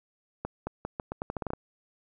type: accelerating click train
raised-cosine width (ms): 1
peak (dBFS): -18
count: 12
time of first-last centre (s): 0.45-1.534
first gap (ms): 220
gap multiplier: 0.82
effects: none

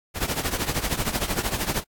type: noise with tremolo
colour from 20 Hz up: pink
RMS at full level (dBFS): -23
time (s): 0.14-1.84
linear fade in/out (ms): 50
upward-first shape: triangle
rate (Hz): 13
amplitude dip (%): 85
effects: AAC 64 kbps

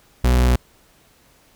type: tone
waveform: 40% pulse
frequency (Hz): 61.74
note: B1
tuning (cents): 0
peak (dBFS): -12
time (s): 0.24-0.56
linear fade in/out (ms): 5
effects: pink hiss -55 dBFS RMS until 1.55 s

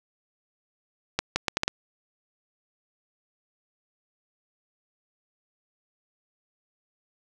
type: accelerating click train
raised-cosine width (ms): 0.2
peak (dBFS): -6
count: 6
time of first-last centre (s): 1.19-1.68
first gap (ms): 170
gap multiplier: 0.72
effects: none

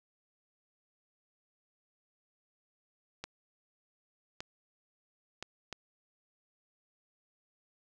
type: clicks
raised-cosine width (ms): 0.2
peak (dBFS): -22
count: 4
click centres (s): 3.24 / 4.405 / 5.426 / 5.727
effects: none

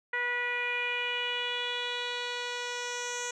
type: tone with low-pass filter sweep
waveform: 10% pulse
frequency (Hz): 487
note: B4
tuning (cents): -24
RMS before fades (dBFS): -33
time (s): 0.13-3.31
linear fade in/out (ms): 5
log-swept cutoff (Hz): 1900 to 6500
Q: 4.3
effects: none

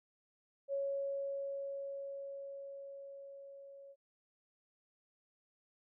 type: tone with level ramp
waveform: sine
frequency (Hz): 554.4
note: C#5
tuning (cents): 0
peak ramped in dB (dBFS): -33 to -52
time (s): 0.68-3.96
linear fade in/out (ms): 50
effects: none

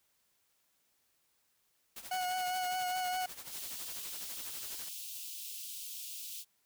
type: noise with tremolo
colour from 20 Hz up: white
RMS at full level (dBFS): -45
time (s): 1.96-4.89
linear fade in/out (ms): 5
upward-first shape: sine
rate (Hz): 12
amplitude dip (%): 70
type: tone with vibrato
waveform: 40% pulse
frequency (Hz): 734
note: F#5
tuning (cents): -14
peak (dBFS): -32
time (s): 2.11-3.26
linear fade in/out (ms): 5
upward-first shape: triangle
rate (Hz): 4.9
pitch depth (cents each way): 25
type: high-pass noise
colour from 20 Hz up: white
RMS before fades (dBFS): -44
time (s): 3.48-6.45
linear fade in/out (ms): 50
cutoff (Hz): 2700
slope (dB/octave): 48
effects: white hiss -75 dBFS RMS until 6.65 s

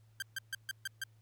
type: tone bursts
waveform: sawtooth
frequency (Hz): 1580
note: G6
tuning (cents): +13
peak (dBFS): -32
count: 6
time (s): 0.2-1.038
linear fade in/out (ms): 2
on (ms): 23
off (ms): 140
effects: added 110 Hz sine -61 dBFS peak until 1.21 s + pink hiss -75 dBFS RMS until 1.21 s

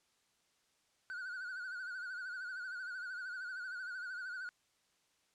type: tone with vibrato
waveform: triangle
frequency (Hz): 1480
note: F#6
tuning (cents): 0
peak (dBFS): -39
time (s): 1.1-4.49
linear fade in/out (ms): 0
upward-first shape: sine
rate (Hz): 13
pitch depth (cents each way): 76
effects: white hiss -75 dBFS RMS until 5.34 s + low-pass 8000 Hz 12 dB/octave

